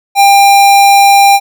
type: tone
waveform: square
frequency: 797 Hz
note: G5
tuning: 28 cents sharp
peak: -3 dBFS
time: 0.15-1.4 s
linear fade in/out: 50 ms
effects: none